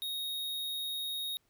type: tone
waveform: square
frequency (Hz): 3750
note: A#7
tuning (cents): +10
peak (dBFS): -35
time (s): 0.02-1.37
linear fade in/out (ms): 0
effects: pink hiss -74 dBFS RMS until 1.49 s